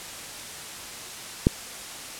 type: click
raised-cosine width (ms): 3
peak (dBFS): -3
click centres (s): 1.469
effects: white hiss -38 dBFS RMS until 2.19 s + low-pass 10000 Hz 12 dB/octave